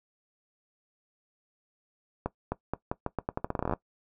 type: accelerating click train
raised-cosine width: 1 ms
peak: -15 dBFS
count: 19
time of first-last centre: 2.26-3.736 s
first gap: 260 ms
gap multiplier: 0.83
effects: noise-tail reverb RT60 0.1 s tail -18 dB re dry